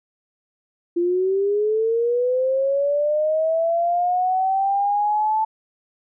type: linear sweep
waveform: sine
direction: up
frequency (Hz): 341.3 to 880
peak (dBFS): -17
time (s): 0.96-5.45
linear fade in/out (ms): 10
effects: none